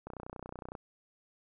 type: click train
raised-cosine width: 1 ms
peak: -28 dBFS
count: 22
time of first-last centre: 0.07-0.752 s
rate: 30.8 Hz
effects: none